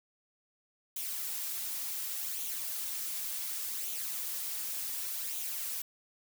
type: noise with flanger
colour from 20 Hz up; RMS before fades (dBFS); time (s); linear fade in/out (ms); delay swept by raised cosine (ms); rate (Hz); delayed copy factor
blue; -37; 0.96-5.82; 5; 0.29 to 4.79; 0.68; +0.5
effects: none